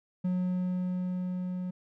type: tone with level ramp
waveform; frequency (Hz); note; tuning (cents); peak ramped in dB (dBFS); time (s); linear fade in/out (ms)
triangle; 181.8; F#3; -30; -24 to -30; 0.24-1.71; 10
effects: none